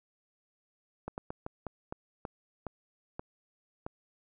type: slowing click train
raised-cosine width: 1 ms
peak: -23 dBFS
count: 10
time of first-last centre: 1.08-3.865 s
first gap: 99 ms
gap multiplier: 1.27
effects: none